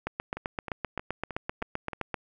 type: two click trains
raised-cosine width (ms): 0.5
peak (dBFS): -21 / -15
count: 6 / 17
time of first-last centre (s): 0.37-1.933 / 0.07-2.143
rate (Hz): 3.2 / 7.72
effects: none